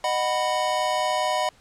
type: chord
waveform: square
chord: B major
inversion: first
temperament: equal with one note detuned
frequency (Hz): 615.5 / 740 / 987.8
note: D#5 / F#5 / B5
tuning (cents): -19 / 0 / 0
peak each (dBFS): -27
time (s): 0.04-1.49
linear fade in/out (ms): 2
effects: pink hiss -56 dBFS RMS until 1.6 s + low-pass 8000 Hz 12 dB/octave